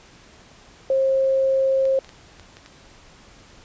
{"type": "tone", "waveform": "sine", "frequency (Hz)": 534, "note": "C5", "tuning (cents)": 35, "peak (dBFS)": -16, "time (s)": [0.9, 1.99], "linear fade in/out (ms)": 2}
{"type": "clicks", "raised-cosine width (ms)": 0.2, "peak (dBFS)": -25, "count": 6, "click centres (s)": [1.854, 2.046, 2.092, 2.397, 2.569, 2.661]}
{"effects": ["pink hiss -49 dBFS RMS until 3.64 s", "resampled to 16000 Hz"]}